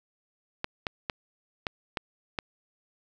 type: clicks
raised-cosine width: 0.3 ms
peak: -13 dBFS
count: 6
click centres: 0.644 / 0.868 / 1.098 / 1.668 / 1.972 / 2.388 s
effects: none